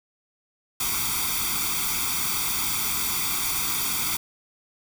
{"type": "noise with comb filter", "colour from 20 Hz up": "white", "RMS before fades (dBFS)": -26, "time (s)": [0.8, 4.17], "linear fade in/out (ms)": 5, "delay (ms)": 0.86, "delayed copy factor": 0.95, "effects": []}